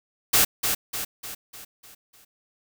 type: noise with echo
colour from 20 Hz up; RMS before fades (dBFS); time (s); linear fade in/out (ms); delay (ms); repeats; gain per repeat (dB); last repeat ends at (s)
white; -18; 0.33-0.45; 10; 300; 6; -6; 2.25
effects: none